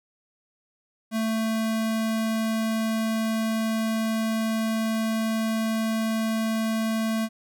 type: tone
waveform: square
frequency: 222.2 Hz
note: A3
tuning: 17 cents sharp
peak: -24 dBFS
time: 1.11-7.29 s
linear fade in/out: 50 ms
effects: none